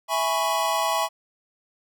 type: chord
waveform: square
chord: C# minor seventh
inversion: first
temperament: equal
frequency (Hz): 659.3 / 830.6 / 987.8 / 1108.7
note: E5 / G#5 / B5 / C#6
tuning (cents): 0 / 0 / 0 / 0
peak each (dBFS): -28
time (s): 0.08-1.09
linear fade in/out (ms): 50
effects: none